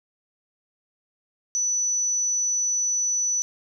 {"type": "tone", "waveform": "sine", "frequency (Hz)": 5960, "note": "F#8", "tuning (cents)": 12, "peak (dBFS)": -21, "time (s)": [1.55, 3.42], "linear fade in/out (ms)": 0, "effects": []}